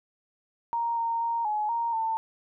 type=tone with pitch steps; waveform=sine; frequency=933 / 923 / 929 / 846 / 931 / 895 Hz; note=A#5 / A#5 / A#5 / G#5 / A#5 / A5; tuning=+1 / -17 / -6 / +32 / -2 / +29 cents; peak=-25 dBFS; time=0.73-2.17 s; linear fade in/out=0 ms; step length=240 ms; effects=none